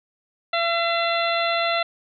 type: harmonic tone with a mistuned harmonic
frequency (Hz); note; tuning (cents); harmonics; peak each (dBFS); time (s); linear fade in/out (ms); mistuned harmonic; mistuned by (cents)
677; E5; +46; 1 / 2 / 3 / 4 / 5 / 6; -23 / -26 / -28 / -29 / -30 / -31; 0.53-1.83; 5; 5; +47
effects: none